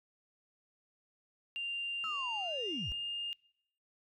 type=tone with pitch glide; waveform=sine; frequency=2790 to 2819 Hz; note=F7 to F7; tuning=-2 to +16 cents; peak=-35 dBFS; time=1.56-3.33 s; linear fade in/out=0 ms; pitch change=+18 cents; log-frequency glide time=2.27-2.94 s
type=linear sweep; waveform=sine; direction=down; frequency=1318.5 to 39.17 Hz; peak=-37 dBFS; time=2.04-2.92 s; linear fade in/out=0 ms
effects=noise-tail reverb RT60 0.8 s tail -25 dB re dry + tanh soft clip ceiling -29 dBFS